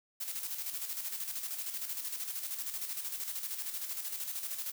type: noise with tremolo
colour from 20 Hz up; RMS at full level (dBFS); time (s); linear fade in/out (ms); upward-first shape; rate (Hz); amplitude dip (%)
blue; -37; 0.2-4.72; 10; square; 13; 50
effects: none